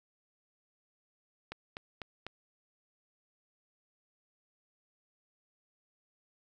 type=click train; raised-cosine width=0.3 ms; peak=-24 dBFS; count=4; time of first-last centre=1.52-2.266 s; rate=4.02 Hz; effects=none